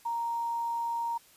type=tone with quantisation; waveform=sine; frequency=932.3 Hz; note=A#5; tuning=in tune; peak=-29 dBFS; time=0.05-1.18 s; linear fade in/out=10 ms; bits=9; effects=white hiss -59 dBFS RMS until 1.36 s + resampled to 32000 Hz